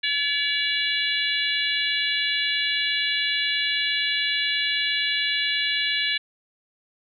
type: harmonic tone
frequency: 571 Hz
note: D5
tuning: 49 cents flat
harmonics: 3 / 4 / 5 / 6 / 7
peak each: -28 / -28 / -28 / -28 / -28 dBFS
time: 0.03-6.18 s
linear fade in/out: 10 ms
effects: none